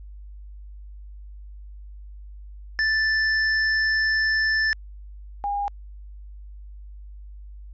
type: tone pair in turn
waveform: square / sine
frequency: 1760 / 811.2 Hz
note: A6 / G#5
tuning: 0 / -41 cents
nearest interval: octave + minor second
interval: 1341 cents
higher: first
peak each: -20 / -23 dBFS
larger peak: first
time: 2.79-4.73 / 5.44-5.68 s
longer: first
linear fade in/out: 0 ms
effects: added 50 Hz sine -38 dBFS peak until 7.73 s + resampled to 16000 Hz

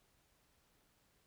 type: silence
effects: pink hiss -74 dBFS RMS until 1.26 s

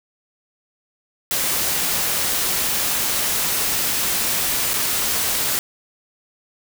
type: noise with dropouts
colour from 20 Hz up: white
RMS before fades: -21 dBFS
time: 1.31-5.59 s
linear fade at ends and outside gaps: 1 ms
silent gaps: 4.735-4.739 s
effects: none

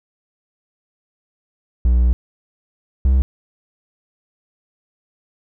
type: tone pair in turn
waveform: triangle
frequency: 60.6 / 65.54 Hz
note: B1 / C2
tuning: -32 / +4 cents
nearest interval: minor second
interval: 136 cents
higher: second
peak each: -9 dBFS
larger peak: neither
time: 1.85-2.13 / 3.05-3.22 s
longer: first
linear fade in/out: 0 ms
effects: none

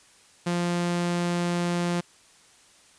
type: tone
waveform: sawtooth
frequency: 174.2 Hz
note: F3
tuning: 4 cents flat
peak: -20 dBFS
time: 0.46-2.01 s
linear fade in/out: 10 ms
effects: white hiss -56 dBFS RMS until 2.98 s + resampled to 22050 Hz

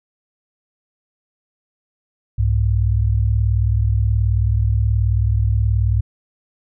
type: tone pair together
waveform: sine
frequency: 65.14 / 103.83 Hz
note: C2 / G#2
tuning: -7 / 0 cents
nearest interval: minor sixth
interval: 807 cents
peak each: -17 / -16 dBFS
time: 2.38-6.01 s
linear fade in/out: 10 ms
effects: none

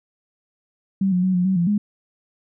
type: tone with pitch steps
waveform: sine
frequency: 193.4 / 180.4 / 186.6 / 179 / 189.8 / 172 / 207 Hz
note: G3 / F#3 / F#3 / F3 / F#3 / F3 / G#3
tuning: -23 / -44 / +15 / +43 / +44 / -26 / -5 cents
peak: -16 dBFS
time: 1.01-1.78 s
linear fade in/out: 5 ms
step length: 110 ms
effects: none

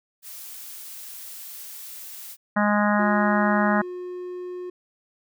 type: noise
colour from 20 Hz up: blue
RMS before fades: -39 dBFS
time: 0.22-2.37 s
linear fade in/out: 50 ms
type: harmonic tone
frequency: 207.7 Hz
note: G#3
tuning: in tune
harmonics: 1 / 3 / 4 / 5 / 6 / 7 / 8 / 9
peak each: -21 / -26 / -27 / -28 / -29 / -29 / -30 / -31 dBFS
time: 2.56-3.82 s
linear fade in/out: 10 ms
type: tone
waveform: triangle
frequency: 360 Hz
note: F#4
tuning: 47 cents flat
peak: -29 dBFS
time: 2.99-4.7 s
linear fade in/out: 5 ms
effects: none

